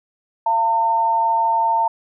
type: tone pair together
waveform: sine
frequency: 684 / 906.3 Hz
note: F5 / A#5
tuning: -36 / -49 cents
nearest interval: perfect fourth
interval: 487 cents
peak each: -24 / -15 dBFS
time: 0.46-1.88 s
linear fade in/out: 5 ms
effects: none